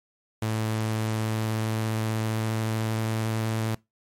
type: tone with pitch glide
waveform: sawtooth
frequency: 110 to 111.21 Hz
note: A2 to A2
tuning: 0 to +19 cents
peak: -21 dBFS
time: 0.42-3.75 s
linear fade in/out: 5 ms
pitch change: +19 cents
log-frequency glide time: 1.08-3.25 s
effects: noise-tail reverb RT60 0.2 s tail -22 dB re dry + MP3 64 kbps